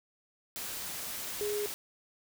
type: tone in noise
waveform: sine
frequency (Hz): 415.3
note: G#4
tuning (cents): 0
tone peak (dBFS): -31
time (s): 1.41-1.66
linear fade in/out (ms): 0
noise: white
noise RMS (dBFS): -39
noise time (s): 0.56-1.74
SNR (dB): +5
effects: none